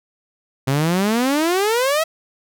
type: exponential sweep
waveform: sawtooth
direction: up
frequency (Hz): 130 to 659.3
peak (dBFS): -12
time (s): 0.67-2.04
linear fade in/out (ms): 10
effects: none